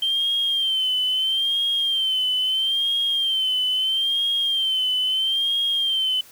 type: tone with vibrato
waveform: sine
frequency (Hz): 3135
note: G7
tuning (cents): -1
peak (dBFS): -18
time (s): 0.02-6.21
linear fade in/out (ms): 5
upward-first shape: sine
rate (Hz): 0.76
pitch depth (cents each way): 68
effects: tanh soft clip ceiling -15 dBFS + white hiss -48 dBFS RMS until 6.31 s